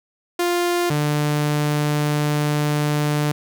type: tone pair in turn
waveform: sawtooth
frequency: 349.9 / 148.57 Hz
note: F4 / D3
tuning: +3 / +20 cents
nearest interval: octave + minor third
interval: 1483 cents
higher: first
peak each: -14 dBFS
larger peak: neither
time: 0.39-0.9 / 0.9-3.32 s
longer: second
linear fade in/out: 5 ms
effects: none